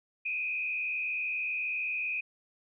sine tone with frequency modulation, 2489 Hz, D#7, in tune, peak -30 dBFS, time 0.25-2.21 s, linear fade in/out 10 ms, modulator 72.7 Hz, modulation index 1.2, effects none

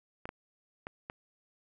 clicks, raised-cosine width 0.5 ms, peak -24 dBFS, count 4, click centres 0.255 / 0.291 / 0.869 / 1.099 s, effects none

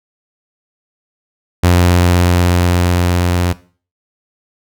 sawtooth tone with level ramp, 88.4 Hz, F2, 22 cents sharp, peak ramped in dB -3 to -8 dBFS, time 1.63-3.53 s, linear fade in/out 10 ms, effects noise-tail reverb RT60 0.4 s tail -18 dB re dry

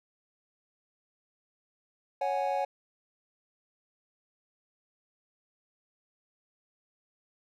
triangle chord, C# suspended fourth, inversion none, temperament equal, 554.4 / 740 / 830.6 Hz, C#5 / F#5 / G#5, 0 / 0 / 0 cents, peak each -30 dBFS, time 2.21-2.65 s, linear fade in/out 5 ms, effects none

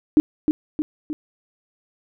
sine tone with echo, 304.1 Hz, D#4, 40 cents flat, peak -9 dBFS, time 0.17-0.2 s, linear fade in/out 0 ms, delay 310 ms, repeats 3, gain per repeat -5 dB, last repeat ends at 1.13 s, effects none

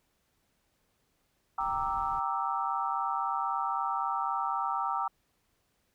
sine chord, E half-diminished seventh, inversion first, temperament equal, 784 / 932.3 / 1174.7 / 1318.5 Hz, G5 / Bb5 / D6 / E6, 0 / 0 / 0 / 0 cents, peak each -34 dBFS, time 1.58-5.08 s, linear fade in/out 5 ms
brown noise, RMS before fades -46 dBFS, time 1.6-2.2 s, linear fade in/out 5 ms
effects pink hiss -74 dBFS RMS until 5.94 s

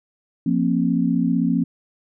sine chord, F suspended fourth, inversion none, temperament equal with one note detuned, 174.61 / 233.1 / 268.4 Hz, F3 / Bb3 / C4, 0 / 0 / +44 cents, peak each -21 dBFS, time 0.46-1.64 s, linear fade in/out 5 ms, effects none

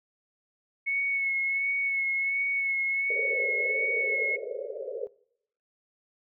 sine tone with vibrato, 2200 Hz, C#7, 14 cents flat, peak -25 dBFS, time 0.86-4.37 s, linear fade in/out 20 ms, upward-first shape sine, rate 1.4 Hz, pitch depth 25 cents each way
pink band-pass noise, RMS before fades -35 dBFS, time 3.1-5.07 s, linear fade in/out 0 ms, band 410 to 580 Hz, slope 96 dB/octave
effects noise-tail reverb RT60 0.7 s tail -22 dB re dry

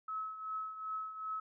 sine tone with tremolo, 1290 Hz, E6, 38 cents flat, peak -35 dBFS, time 0.08-1.4 s, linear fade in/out 5 ms, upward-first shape triangle, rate 2.6 Hz, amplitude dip 70%, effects none

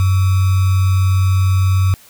sine tone with sample-and-hold, 94.3 Hz, F#2, 33 cents sharp, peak -10 dBFS, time 0-1.94 s, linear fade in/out 0 ms, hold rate 1225 Hz, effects white hiss -45 dBFS RMS until 2.09 s

